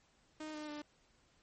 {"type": "tone with pitch steps", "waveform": "sawtooth", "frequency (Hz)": [309.3, 303.1, 297], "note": ["D#4", "D#4", "D4"], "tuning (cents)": [-10, -45, 20], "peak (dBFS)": -39, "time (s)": [0.4, 0.82], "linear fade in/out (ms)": 5, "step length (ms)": 140, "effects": ["pink hiss -71 dBFS RMS until 1.42 s", "MP3 32 kbps"]}